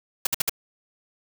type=noise bursts; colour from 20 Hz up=white; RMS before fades=-22 dBFS; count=4; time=0.25-0.495 s; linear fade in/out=5 ms; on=20 ms; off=55 ms; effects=none